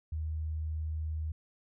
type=tone; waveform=sine; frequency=78.3 Hz; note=D#2; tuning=11 cents sharp; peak=-32 dBFS; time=0.12-1.32 s; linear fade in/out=5 ms; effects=none